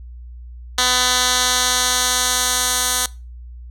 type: tone with band-pass filter sweep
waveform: 10% pulse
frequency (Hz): 250.8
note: B3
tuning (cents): +27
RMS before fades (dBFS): -18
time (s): 0.78-3.06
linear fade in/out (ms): 2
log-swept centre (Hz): 4800 to 8400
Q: 1
effects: noise-tail reverb RT60 0.3 s tail -22 dB re dry + added 60 Hz sine -33 dBFS peak until 3.7 s